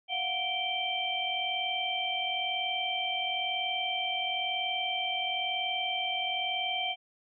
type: tone cluster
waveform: sine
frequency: 695 / 736 / 2336 / 3133 Hz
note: F5 / F#5 / D7 / G7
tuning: -9 / -9 / -10 / -2 cents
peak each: -40 / -35 / -35 / -32 dBFS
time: 0.08-6.96 s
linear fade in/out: 50 ms
effects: none